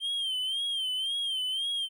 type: tone with vibrato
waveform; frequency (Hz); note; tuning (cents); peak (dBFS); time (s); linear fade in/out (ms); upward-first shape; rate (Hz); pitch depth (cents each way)
triangle; 3150; G7; +8; -27; 0-1.89; 50; sine; 1.9; 83
effects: none